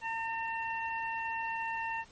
harmonic tone, 907 Hz, A#5, 48 cents flat, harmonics 1 / 2 / 3, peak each -35 / -38 / -40 dBFS, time 0.01-2.05 s, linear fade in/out 50 ms, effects pink hiss -58 dBFS RMS until 2.11 s + MP3 32 kbps

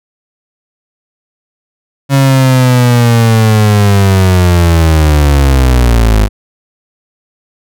35% pulse linear sweep, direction down, 138.59 to 50.9 Hz, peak -3 dBFS, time 2.09-6.29 s, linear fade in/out 50 ms, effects none

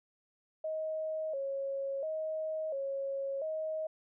sine tone with vibrato, 587.3 Hz, D5, in tune, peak -33 dBFS, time 0.64-3.87 s, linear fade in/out 5 ms, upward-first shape square, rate 0.72 Hz, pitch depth 120 cents each way, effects none

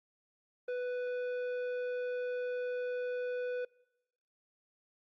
triangle tone with tanh clipping, 495.6 Hz, B4, 6 cents sharp, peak -35 dBFS, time 0.68-3.65 s, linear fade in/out 5 ms, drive 14 dB, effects noise-tail reverb RT60 1.0 s tail -25 dB re dry + Opus 32 kbps

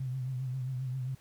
sine tone with vibrato, 129.2 Hz, C3, 21 cents flat, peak -32 dBFS, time 0-1.15 s, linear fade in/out 5 ms, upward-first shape triangle, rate 7.5 Hz, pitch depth 73 cents each way, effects pink hiss -62 dBFS RMS until 1.2 s

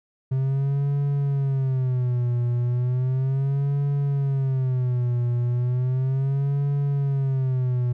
triangle tone with vibrato, 130.9 Hz, C3, 1 cent sharp, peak -18 dBFS, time 0.31-7.93 s, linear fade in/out 10 ms, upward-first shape sine, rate 0.35 Hz, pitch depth 140 cents each way, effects none

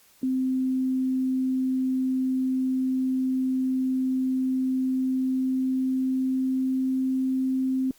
sine tone with pitch glide, 259.7 to 261.4 Hz, C4 to C4, -13 to -1 cents, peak -22 dBFS, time 0.23-7.91 s, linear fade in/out 2 ms, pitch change +12 cents, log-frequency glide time 4.86-7.05 s, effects white hiss -58 dBFS RMS until 7.98 s + Opus 48 kbps

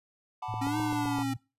triangle chord, B minor seventh, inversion second, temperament equal, 740 / 880 / 987.8 / 1174.7 Hz, F#5 / A5 / B5 / D6, 0 / 0 / 0 / 0 cents, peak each -37 / -36 / -38 / -42 dBFS, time 0.42-1.23 s, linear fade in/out 5 ms
sine tone with pitch glide, 110.4 to 117.64 Hz, A2 to A#2, +6 to +16 cents, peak -35 dBFS, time 0.48-1.37 s, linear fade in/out 10 ms, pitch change +110 cents, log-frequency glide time 0.67-1.2 s
click train, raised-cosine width 2 ms, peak -27 dBFS, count 6, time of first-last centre 0.54-1.186 s, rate 7.74 Hz
square exponential two-way sweep, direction up then down, 266.8 to 311.1 to 266.8 Hz, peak -30 dBFS, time 0.61-1.34 s, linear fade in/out 10 ms, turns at 0.78 s
effects noise-tail reverb RT60 0.3 s tail -24 dB re dry + resampled to 32000 Hz

